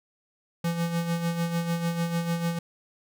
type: tone with tremolo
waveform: square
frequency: 169.1 Hz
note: E3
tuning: 44 cents sharp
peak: -24 dBFS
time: 0.64-2.59 s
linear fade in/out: 5 ms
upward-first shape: sine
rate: 6.7 Hz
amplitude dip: 55%
effects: none